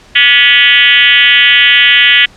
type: tone with frequency modulation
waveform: sine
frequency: 2489 Hz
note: D#7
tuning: in tune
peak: -3 dBFS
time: 0.15-2.26 s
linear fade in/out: 10 ms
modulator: 263 Hz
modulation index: 3.1
effects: pink hiss -40 dBFS RMS until 2.36 s + low-pass 6000 Hz 12 dB/octave